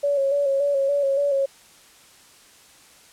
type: tone with vibrato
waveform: sine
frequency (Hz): 559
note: C#5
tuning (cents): +14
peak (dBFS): -18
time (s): 0.03-1.46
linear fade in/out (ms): 10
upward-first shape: square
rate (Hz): 3.5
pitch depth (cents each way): 36
effects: white hiss -51 dBFS RMS until 3.12 s + low-pass 10000 Hz 12 dB/octave